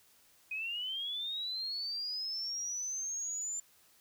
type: linear sweep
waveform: sine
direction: up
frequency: 2489 to 7200 Hz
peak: -35 dBFS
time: 0.51-3.6 s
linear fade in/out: 5 ms
effects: white hiss -65 dBFS RMS until 4 s